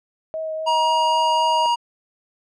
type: tone with vibrato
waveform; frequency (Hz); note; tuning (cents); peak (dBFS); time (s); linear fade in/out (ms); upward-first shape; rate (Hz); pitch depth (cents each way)
sine; 634; D#5; +32; -24; 0.34-1.66; 0; triangle; 3.8; 14
type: tone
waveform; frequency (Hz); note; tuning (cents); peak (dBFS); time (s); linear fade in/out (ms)
square; 949; A#5; +31; -17; 0.66-1.76; 20
effects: low-pass 5000 Hz 12 dB/octave